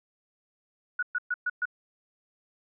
sine tone bursts, 1465 Hz, F#6, 18 cents flat, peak -25 dBFS, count 5, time 0.99-1.655 s, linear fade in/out 5 ms, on 37 ms, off 120 ms, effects none

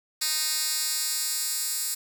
10% pulse tone with high-pass filter sweep, 310 Hz, D#4, 6 cents flat, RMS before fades -28 dBFS, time 0.21-1.95 s, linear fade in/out 10 ms, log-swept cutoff 4600 to 7600 Hz, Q 0.96, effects none

